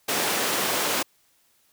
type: high-pass noise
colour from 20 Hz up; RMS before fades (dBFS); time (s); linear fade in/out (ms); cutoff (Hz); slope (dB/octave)
pink; -25; 0.08-1.03; 10; 320; 12
effects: white hiss -64 dBFS RMS until 1.72 s